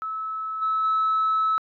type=tone with level steps; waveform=sine; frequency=1300 Hz; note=E6; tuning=24 cents flat; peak=-27 / -20 / -18 dBFS; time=0.02-1.58 s; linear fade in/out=0 ms; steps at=0.61 / 0.83 s; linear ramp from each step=20 ms; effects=tanh soft clip ceiling -16 dBFS